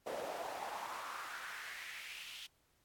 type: noise with high-pass filter sweep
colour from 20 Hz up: brown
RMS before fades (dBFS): -45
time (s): 0.06-2.47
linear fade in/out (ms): 10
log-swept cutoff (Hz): 520 to 3200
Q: 3.4
effects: pink hiss -75 dBFS RMS until 2.84 s + AAC 64 kbps